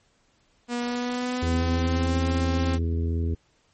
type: tone with pitch glide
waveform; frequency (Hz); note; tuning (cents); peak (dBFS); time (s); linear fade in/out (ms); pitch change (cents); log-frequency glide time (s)
sawtooth; 241.2 to 264.6; B3 to C4; -41 to +20; -22; 0.68-2.79; 50; +161; 0.81-2.2
type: harmonic tone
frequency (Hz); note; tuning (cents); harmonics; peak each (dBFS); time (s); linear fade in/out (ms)
83; E2; +12; 1 / 2 / 3 / 4 / 5 / 6; -23 / -36 / -33 / -37 / -37 / -50; 1.42-3.35; 10
effects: pink hiss -65 dBFS RMS until 3.73 s + MP3 32 kbps